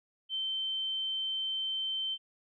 sine tone, 3100 Hz, G7, 20 cents flat, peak -31 dBFS, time 0.29-2.18 s, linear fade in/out 50 ms, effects none

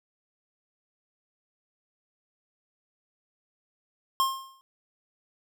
square tone with exponential decay, 1067 Hz, C6, 34 cents sharp, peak -20 dBFS, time 4.2-4.61 s, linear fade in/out 0 ms, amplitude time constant 87 ms, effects none

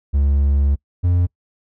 triangle tone pair in turn, 70.2 / 88.45 Hz, C#2 / F2, +22 / +23 cents, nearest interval major third, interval 401 cents, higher second, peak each -11 dBFS, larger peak neither, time 0.13-0.76 / 1.03-1.27 s, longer first, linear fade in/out 20 ms, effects noise-tail reverb RT60 0.1 s tail -25 dB re dry

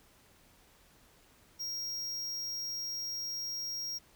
square tone, 5600 Hz, F8, 4 cents sharp, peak -36 dBFS, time 1.59-3.99 s, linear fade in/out 20 ms, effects pink hiss -63 dBFS RMS until 4.15 s

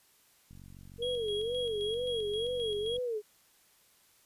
click train, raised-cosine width 5 ms, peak -40 dBFS, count 116, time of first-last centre 0.51-2.983 s, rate 46.5 Hz
sine tone with vibrato, 453.8 Hz, A#4, 47 cents flat, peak -31 dBFS, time 0.98-3.22 s, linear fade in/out 50 ms, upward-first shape sine, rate 2.1 Hz, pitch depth 170 cents each way
triangle tone with tremolo, 3300 Hz, G#7, 12 cents flat, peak -34 dBFS, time 1.02-2.97 s, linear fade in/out 5 ms, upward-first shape square, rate 3.8 Hz, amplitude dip 50%
effects white hiss -65 dBFS RMS until 4.25 s + resampled to 32000 Hz

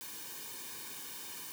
white noise with comb filter, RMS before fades -45 dBFS, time 0.01-1.52 s, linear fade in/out 0 ms, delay 1.5 ms, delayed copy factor -0.8, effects none

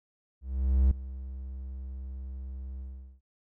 triangle tone with ADSR envelope, 65.41 Hz, C2, in tune, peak -16 dBFS, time 0.41-3.21 s, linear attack 500 ms, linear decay 5 ms, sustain -18 dB, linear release 410 ms, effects none

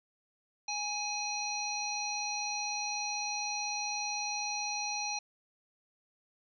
harmonic tone with a mistuned harmonic, 827 Hz, G#5, 8 cents flat, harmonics 1 / 3 / 5 / 7, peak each -38 / -39 / -39 / -38 dBFS, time 0.68-5.19 s, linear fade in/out 5 ms, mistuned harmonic 3, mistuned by +22 cents, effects none

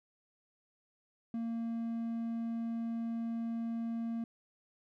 triangle tone, 230 Hz, A#3, 23 cents flat, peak -32 dBFS, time 1.34-4.24 s, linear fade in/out 2 ms, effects none

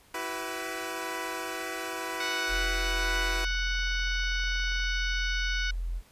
10% pulse chord, E suspended second, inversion none, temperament equal with one note detuned, 329.6 / 379.1 / 493.9 Hz, E4 / F#4 / B4, 0 / +42 / 0 cents, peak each -29 dBFS, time 0.14-3.45 s, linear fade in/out 5 ms
harmonic tone, 740 Hz, F#5, in tune, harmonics 2 / 3 / 4 / 5 / 6 / 7 / 8, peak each -32 / -36 / -38 / -40 / -42 / -43 / -44 dBFS, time 2.2-5.71 s, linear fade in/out 5 ms
sine tone, 42.75 Hz, F1, 36 cents flat, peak -29 dBFS, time 2.48-6.02 s, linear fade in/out 50 ms
click train, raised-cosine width 0.5 ms, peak -38 dBFS, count 34, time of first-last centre 3.51-4.841 s, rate 24.8 Hz
effects pink hiss -59 dBFS RMS until 6.11 s + resampled to 32000 Hz

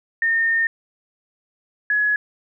sine tone pair in turn, 1825 / 1687.5 Hz, A#6 / G#6, -37 / +27 cents, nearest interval minor second, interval 136 cents, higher first, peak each -16 dBFS, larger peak neither, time 0.22-0.67 / 1.9-2.16 s, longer first, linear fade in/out 2 ms, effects none

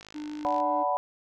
click train, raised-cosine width 0.2 ms, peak -28 dBFS, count 32, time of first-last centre 0.01-0.602 s, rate 52.4 Hz
triangle tone, 300 Hz, D4, 37 cents sharp, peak -32 dBFS, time 0.14-0.84 s, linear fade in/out 20 ms
sine chord, B minor seventh, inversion first, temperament equal with one note detuned, 578.9 / 740 / 880 / 987.8 Hz, D5 / F#5 / A5 / B5, -25 / 0 / 0 / 0 cents, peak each -30 / -28 / -34 / -28 dBFS, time 0.45-0.97 s, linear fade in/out 0 ms
effects none

